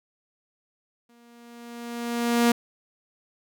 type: tone with exponential growth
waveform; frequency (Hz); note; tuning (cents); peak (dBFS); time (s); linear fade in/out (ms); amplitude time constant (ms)
sawtooth; 236.5; A#3; +25; -12; 1.09-2.52; 5; 310
effects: none